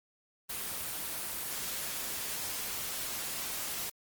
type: noise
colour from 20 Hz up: white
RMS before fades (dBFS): -37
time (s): 0.49-3.9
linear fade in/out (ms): 10
effects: Opus 24 kbps